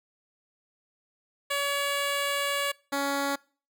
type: tone pair in turn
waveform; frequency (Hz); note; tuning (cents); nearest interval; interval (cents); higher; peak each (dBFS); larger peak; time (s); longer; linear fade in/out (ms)
10% pulse; 566 / 279.9; C#5 / C#4; +36 / +17; octave; 1219; first; -18; neither; 1.5-2.72 / 2.92-3.36; first; 10
effects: noise-tail reverb RT60 0.4 s tail -24 dB re dry